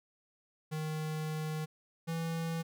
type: tone pair in turn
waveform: square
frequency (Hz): 155.56 / 164.81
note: D#3 / E3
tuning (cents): 0 / 0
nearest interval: minor second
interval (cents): 100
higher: second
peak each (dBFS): -35 / -34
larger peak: second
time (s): 0.71-1.66 / 2.07-2.63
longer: first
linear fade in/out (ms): 20
effects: none